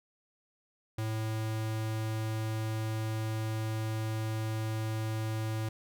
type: tone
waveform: square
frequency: 110 Hz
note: A2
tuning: in tune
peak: -32 dBFS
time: 0.98-5.69 s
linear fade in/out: 5 ms
effects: none